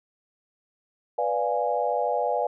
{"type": "chord", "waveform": "sine", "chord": "B diminished seventh", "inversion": "none", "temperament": "equal", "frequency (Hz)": [493.9, 587.3, 698.5, 830.6], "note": ["B4", "D5", "F5", "Ab5"], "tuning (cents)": [0, 0, 0, 0], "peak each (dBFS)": -28, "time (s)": [1.18, 2.47], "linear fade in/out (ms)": 5, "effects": []}